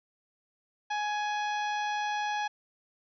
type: harmonic tone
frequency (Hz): 836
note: G#5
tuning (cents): +11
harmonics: 1 / 2 / 3 / 4 / 5 / 6 / 7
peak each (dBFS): -30 / -36 / -41 / -43 / -49 / -52 / -50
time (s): 0.9-2.48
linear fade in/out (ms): 10
effects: none